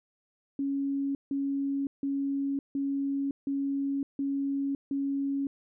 sine tone bursts, 277.2 Hz, C#4, in tune, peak -27 dBFS, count 7, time 0.59-5.47 s, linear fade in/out 2 ms, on 560 ms, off 160 ms, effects none

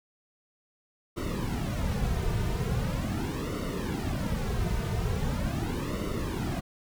brown noise with flanger, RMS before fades -30 dBFS, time 1.16-6.61 s, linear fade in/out 20 ms, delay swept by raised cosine 1.2 to 3.7 ms, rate 0.41 Hz, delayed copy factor -0.8, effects none

